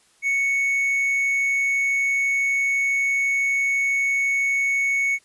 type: tone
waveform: triangle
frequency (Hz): 2217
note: C#7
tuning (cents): 0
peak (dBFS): -17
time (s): 0.22-5.19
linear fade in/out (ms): 50
effects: white hiss -59 dBFS RMS until 5.24 s + resampled to 24000 Hz